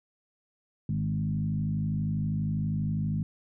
sine tone with frequency modulation, 155.56 Hz, D#3, in tune, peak -26 dBFS, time 0.89-3.23 s, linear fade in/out 2 ms, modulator 52.4 Hz, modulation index 1.2, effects none

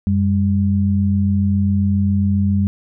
sine tone pair together, 92.5 / 199.89 Hz, F#2 / G3, 0 / +34 cents, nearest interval octave + minor second, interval 1334 cents, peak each -16 dBFS, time 0.07-2.67 s, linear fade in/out 0 ms, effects none

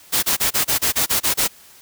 white noise bursts, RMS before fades -18 dBFS, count 10, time 0.12-1.481 s, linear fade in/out 20 ms, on 110 ms, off 29 ms, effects white hiss -47 dBFS RMS until 1.81 s

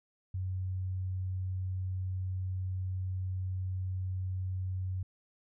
sine tone, 93.1 Hz, F#2, 11 cents sharp, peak -32 dBFS, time 0.34-5.03 s, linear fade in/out 5 ms, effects none

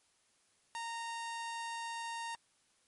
sawtooth tone, 925 Hz, A#5, 14 cents flat, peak -35 dBFS, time 0.75-2.35 s, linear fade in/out 0 ms, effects white hiss -72 dBFS RMS until 2.87 s + MP3 48 kbps

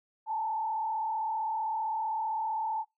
sine tone with frequency modulation, 880 Hz, A5, in tune, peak -29 dBFS, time 0.26-2.85 s, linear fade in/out 50 ms, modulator 35.5 Hz, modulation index 0.88, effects noise-tail reverb RT60 0.2 s tail -26 dB re dry

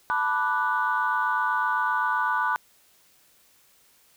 sine chord, B minor seventh, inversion third, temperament equal, 880 / 987.8 / 1174.7 / 1480 Hz, A5 / B5 / D6 / F#6, 0 / 0 / 0 / 0 cents, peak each -29 / -26 / -28 / -26 dBFS, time 0.1-2.56 s, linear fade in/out 0 ms, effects tanh soft clip ceiling -13 dBFS + white hiss -60 dBFS RMS until 4.16 s

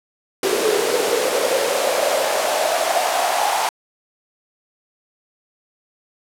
pink noise with high-pass filter sweep, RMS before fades -19 dBFS, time 0.43-3.69 s, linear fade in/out 2 ms, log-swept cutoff 400 to 800 Hz, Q 5.6, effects low-pass 12000 Hz 12 dB/octave

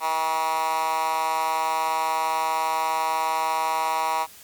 10% pulse tone with high-pass filter, 160 Hz, D#3, 49 cents sharp, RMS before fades -24 dBFS, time 0-4.27 s, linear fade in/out 50 ms, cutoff 940 Hz, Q 3.9, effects white hiss -47 dBFS RMS until 4.43 s + MP3 96 kbps

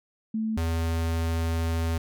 sine / square tone pair in turn, 220 / 82.41 Hz, A3 / E2, 0 / 0 cents, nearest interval octave + perfect fourth, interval 1700 cents, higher first, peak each -25 dBFS, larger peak neither, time 0.34-0.57 / 0.57-1.98 s, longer second, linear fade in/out 5 ms, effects none

